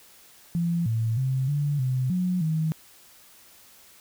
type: tone with pitch steps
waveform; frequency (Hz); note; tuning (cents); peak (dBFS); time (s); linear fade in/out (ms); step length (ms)
sine; 170.3 / 112.8 / 131.5 / 145.1 / 128.7 / 181.5 / 158.4; F3 / A2 / C3 / D3 / C3 / F#3 / D#3; -43 / +44 / +9 / -21 / -28 / -33 / +31; -22; 0.55-2.72; 0; 310
effects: white hiss -53 dBFS RMS until 4 s